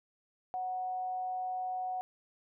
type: tone with amplitude modulation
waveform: sine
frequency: 740 Hz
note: F#5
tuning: in tune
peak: -32 dBFS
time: 0.54-2.01 s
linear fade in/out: 0 ms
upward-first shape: sine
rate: 207 Hz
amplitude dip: 25%
effects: none